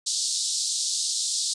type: band-pass noise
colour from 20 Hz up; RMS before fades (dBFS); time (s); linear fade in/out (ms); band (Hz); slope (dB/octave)
pink; -27; 0.06-1.54; 10; 3900 to 9000; 48
effects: resampled to 24000 Hz